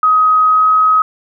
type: tone with pitch glide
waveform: sine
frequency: 1261 to 1268.3 Hz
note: D#6 to D#6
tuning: +23 to +33 cents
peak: -7 dBFS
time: 0.03-1.02 s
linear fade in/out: 2 ms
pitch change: +10 cents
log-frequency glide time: 0.46-0.69 s
effects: none